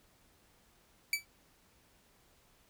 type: tone with exponential decay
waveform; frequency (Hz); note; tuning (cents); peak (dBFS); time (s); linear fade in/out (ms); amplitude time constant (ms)
sawtooth; 2305; D7; -33; -22; 1.13-1.25; 2; 24
effects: pink hiss -67 dBFS RMS until 2.69 s